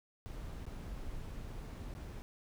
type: noise with dropouts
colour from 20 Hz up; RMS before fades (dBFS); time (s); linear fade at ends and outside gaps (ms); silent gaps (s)
brown; -44; 0.26-2.22; 0; 0.655-0.665 / 1.939-1.95
effects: none